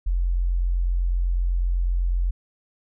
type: tone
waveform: sine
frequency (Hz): 44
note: F1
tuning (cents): +14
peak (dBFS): -19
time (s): 0.06-2.31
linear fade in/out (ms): 10
effects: none